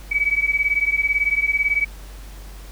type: beating tone pair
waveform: sine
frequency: 2271 / 2289 Hz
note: C#7 / D7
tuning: +41 / -45 cents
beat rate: 18 Hz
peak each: -20 dBFS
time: 0.11-1.85 s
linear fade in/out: 10 ms
effects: added 48 Hz sine -35 dBFS peak until 2.71 s + pink hiss -45 dBFS RMS until 2.71 s